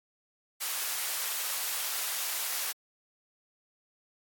white high-pass noise, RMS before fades -33 dBFS, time 0.6-2.73 s, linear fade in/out 20 ms, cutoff 750 Hz, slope 12 dB/octave, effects AAC 64 kbps

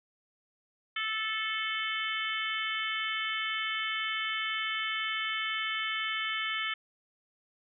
harmonic tone, 438 Hz, A4, 8 cents flat, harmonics 3 / 4 / 5 / 6 / 7 / 8, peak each -37 / -37 / -35 / -45 / -36 / -42 dBFS, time 0.96-6.74 s, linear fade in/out 5 ms, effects none

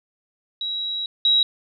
sine tone pair in turn, 3870 / 3855 Hz, B7 / B7, -36 / -43 cents, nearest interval unison, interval 7 cents, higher first, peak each -24 / -14 dBFS, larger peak second, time 0.61-1.06 / 1.25-1.43 s, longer first, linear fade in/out 2 ms, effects none

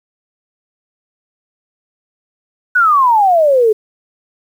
sine exponential sweep, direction down, 1507 to 417.9 Hz, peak -7 dBFS, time 2.75-3.73 s, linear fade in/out 10 ms, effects 7-bit

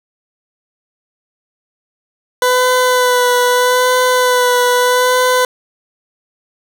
20% pulse tone with vibrato, 498.6 Hz, B4, 16 cents sharp, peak -5 dBFS, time 2.42-5.45 s, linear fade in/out 2 ms, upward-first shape sine, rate 0.79 Hz, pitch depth 22 cents each way, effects none

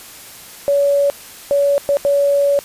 sine tone bursts at uneven times, 566 Hz, C#5, 36 cents sharp, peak -11 dBFS, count 4, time 0.68-1.1 / 1.51-1.78 / 1.89-1.97 / 2.05-2.59 s, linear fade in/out 0 ms, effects white hiss -37 dBFS RMS until 2.64 s + resampled to 32000 Hz

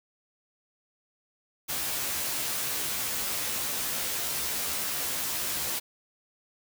white noise with comb filter, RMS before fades -31 dBFS, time 1.68-5.8 s, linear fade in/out 20 ms, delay 14 ms, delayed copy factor +0.95, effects none

